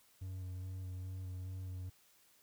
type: tone with vibrato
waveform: triangle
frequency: 92.5 Hz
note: F#2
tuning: in tune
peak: -39 dBFS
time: 0.21-1.9 s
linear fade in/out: 10 ms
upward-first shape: square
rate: 2.4 Hz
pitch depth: 16 cents each way
effects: white hiss -68 dBFS RMS until 2.42 s